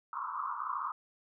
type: band-pass noise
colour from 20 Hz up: white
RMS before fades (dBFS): -37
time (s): 0.13-0.92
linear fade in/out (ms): 2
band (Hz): 960 to 1300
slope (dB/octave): 96
effects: none